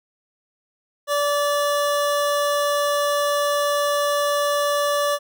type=tone; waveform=25% pulse; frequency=579 Hz; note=D5; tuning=25 cents flat; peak=-15 dBFS; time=1.07-5.19 s; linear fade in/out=50 ms; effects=none